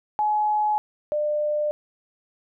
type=tone pair in turn; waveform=sine; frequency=846 / 598.2 Hz; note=G#5 / D5; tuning=+32 / +32 cents; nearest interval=tritone; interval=600 cents; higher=first; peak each=-19 / -21 dBFS; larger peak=first; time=0.19-0.78 / 1.12-1.71 s; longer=neither; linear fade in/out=0 ms; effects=none